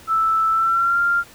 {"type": "tone with pitch glide", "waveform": "sine", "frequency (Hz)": [1318.5, 1392.9], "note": ["E6", "F6"], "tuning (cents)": [0, -5], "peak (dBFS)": -15, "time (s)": [0.07, 1.24], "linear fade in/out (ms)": 50, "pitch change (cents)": 95, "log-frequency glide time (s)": [0.51, 1], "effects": ["pink hiss -45 dBFS RMS until 1.34 s"]}